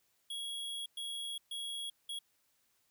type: tone bursts at uneven times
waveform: square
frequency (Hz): 3322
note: G#7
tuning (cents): 0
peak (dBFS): -39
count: 4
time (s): 0.3-0.86 / 0.97-1.38 / 1.51-1.9 / 2.09-2.19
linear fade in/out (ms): 5
effects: white hiss -75 dBFS RMS until 2.9 s